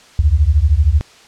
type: beating tone pair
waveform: sine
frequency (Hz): 68.3 / 81.3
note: C#2 / E2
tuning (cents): -25 / -23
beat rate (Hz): 13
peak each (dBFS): -12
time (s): 0.19-1.01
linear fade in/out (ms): 0
effects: white hiss -44 dBFS RMS until 1.27 s + low-pass 6000 Hz 12 dB/octave